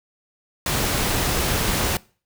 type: noise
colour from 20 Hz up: pink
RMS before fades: -22 dBFS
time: 0.66-1.97 s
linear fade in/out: 2 ms
effects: noise-tail reverb RT60 0.4 s tail -23 dB re dry